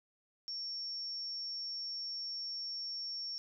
sine tone, 5480 Hz, F8, 34 cents flat, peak -38 dBFS, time 0.48-3.38 s, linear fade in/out 0 ms, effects none

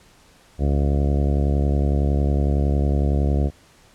harmonic tone, 70.9 Hz, C#2, 40 cents sharp, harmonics 1 / 2 / 3 / 4 / 5 / 6 / 7 / 8 / 9 / 10, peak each -18 / -24 / -28 / -30 / -32 / -34 / -35 / -36 / -37 / -38 dBFS, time 0.58-3.51 s, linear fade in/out 50 ms, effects pink hiss -53 dBFS RMS until 3.94 s + low-pass 10000 Hz 12 dB/octave

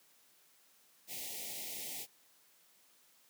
white band-stop noise, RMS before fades -43 dBFS, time 1.07-2.07 s, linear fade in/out 50 ms, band 870 to 1900 Hz, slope 96 dB/octave, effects white hiss -67 dBFS RMS until 3.29 s + high-pass 150 Hz 12 dB/octave

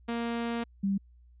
sawtooth / sine tone pair in turn, 233.9 / 196.69 Hz, A#3 / G3, +6 / +6 cents, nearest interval minor third, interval 300 cents, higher first, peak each -26 / -25 dBFS, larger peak second, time 0.08-0.64 / 0.83-0.98 s, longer first, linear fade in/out 10 ms, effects added 60 Hz sine -54 dBFS peak until 1.4 s + resampled to 8000 Hz

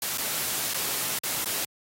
white noise with dropouts, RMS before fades -29 dBFS, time 0.02-1.65 s, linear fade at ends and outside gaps 2 ms, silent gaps 0.175-0.181 / 0.737-0.743 / 1.188-1.235 / 1.445-1.457 s, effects high-pass 100 Hz 12 dB/octave + AAC 48 kbps

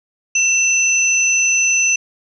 sine tone pair together, 2684 / 6039 Hz, E7 / F#8, +31 / +34 cents, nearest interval octave + major second, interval 1403 cents, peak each -15 dBFS, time 0.35-1.96 s, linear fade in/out 5 ms, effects none

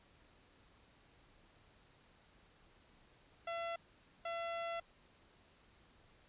sawtooth tone bursts at uneven times, 675 Hz, E5, 41 cents sharp, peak -35 dBFS, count 2, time 3.47-3.76 / 4.25-4.8 s, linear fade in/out 5 ms, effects pink hiss -67 dBFS RMS until 6.28 s + resampled to 8000 Hz

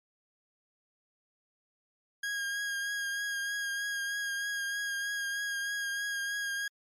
40% pulse tone with vibrato, 1632 Hz, G#6, 31 cents flat, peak -31 dBFS, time 2.23-6.68 s, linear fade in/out 5 ms, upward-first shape triangle, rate 3.2 Hz, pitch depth 25 cents each way, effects low-pass 12000 Hz 12 dB/octave + MP3 96 kbps

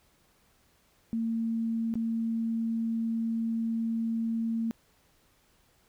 sine tone with dropouts, 227.3 Hz, A#3, 43 cents flat, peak -27 dBFS, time 1.13-4.71 s, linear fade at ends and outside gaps 0 ms, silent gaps 1.94-1.955 s, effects pink hiss -66 dBFS RMS until 5.88 s

